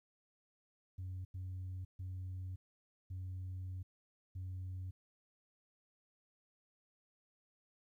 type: tone bursts at uneven times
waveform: sine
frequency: 92.5 Hz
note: F#2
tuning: in tune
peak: -39 dBFS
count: 5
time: 0.98-1.25 / 1.34-1.85 / 1.99-2.56 / 3.1-3.83 / 4.35-4.91 s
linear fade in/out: 10 ms
effects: tanh soft clip ceiling -39 dBFS + 13-bit